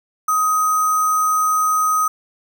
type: tone with sample-and-hold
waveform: sine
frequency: 1255 Hz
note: D#6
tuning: 15 cents sharp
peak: -14 dBFS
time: 0.28-2.08 s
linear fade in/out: 5 ms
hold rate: 7350 Hz
effects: none